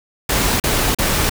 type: noise bursts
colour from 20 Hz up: pink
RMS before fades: -17 dBFS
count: 3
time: 0.29-1.296 s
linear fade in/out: 5 ms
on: 310 ms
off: 38 ms
effects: none